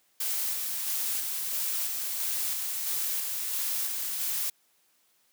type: noise with tremolo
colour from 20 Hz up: blue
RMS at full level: -30 dBFS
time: 0.2-4.5 s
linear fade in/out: 5 ms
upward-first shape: square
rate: 1.5 Hz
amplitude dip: 25%
effects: white hiss -68 dBFS RMS until 5.32 s + high-pass 150 Hz 12 dB/octave